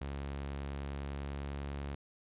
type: tone with pitch glide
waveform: sawtooth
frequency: 69.8 to 70.29 Hz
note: C#2 to C#2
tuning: +13 to +25 cents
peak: -34 dBFS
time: 0.01-1.95 s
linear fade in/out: 5 ms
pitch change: +12 cents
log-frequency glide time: 0.29-1.62 s
effects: resampled to 8000 Hz